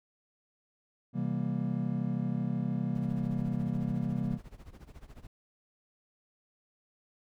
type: chord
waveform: triangle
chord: C dominant seventh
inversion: none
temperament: just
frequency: 130.81 / 163.52 / 196.22 / 235.5 Hz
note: C3 / E3 / G3 / Bb3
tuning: 0 / -14 / +2 / +18 cents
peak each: -33 dBFS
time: 1.13-4.39 s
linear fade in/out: 50 ms
type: noise with tremolo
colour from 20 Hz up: brown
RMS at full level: -45 dBFS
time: 2.95-5.27 s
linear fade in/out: 2 ms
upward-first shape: sine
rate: 14 Hz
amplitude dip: 85%
effects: none